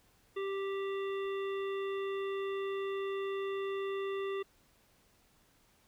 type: harmonic tone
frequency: 392 Hz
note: G4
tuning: in tune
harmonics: 1 / 3 / 5 / 7 / 9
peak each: -34 / -44 / -48 / -51 / -53 dBFS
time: 0.36-4.43 s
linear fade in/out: 10 ms
effects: pink hiss -68 dBFS RMS until 5.87 s